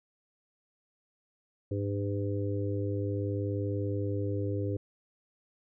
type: harmonic tone with a mistuned harmonic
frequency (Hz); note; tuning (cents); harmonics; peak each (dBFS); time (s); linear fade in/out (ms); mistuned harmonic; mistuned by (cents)
100.6; G2; +45; 1 / 3 / 4 / 5; -31 / -36 / -37 / -38; 1.71-4.77; 5; 1; +30
effects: none